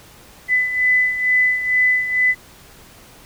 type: beating tone pair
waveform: sine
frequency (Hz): 2003 / 2005.2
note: B6 / B6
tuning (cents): +24 / +26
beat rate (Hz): 2.2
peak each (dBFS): -15 / -21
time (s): 0.48-2.35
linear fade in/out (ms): 50
effects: pink hiss -45 dBFS RMS until 3.25 s